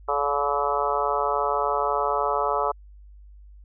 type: harmonic tone with a mistuned harmonic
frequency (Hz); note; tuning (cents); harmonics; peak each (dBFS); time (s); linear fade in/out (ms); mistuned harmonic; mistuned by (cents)
143.5; D3; -40; 3 / 4 / 5 / 6 / 7 / 8 / 9; -29 / -29 / -29 / -29 / -29 / -29 / -29; 0.08-2.72; 10; 5; -17
effects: added 50 Hz sine -44 dBFS peak until 3.64 s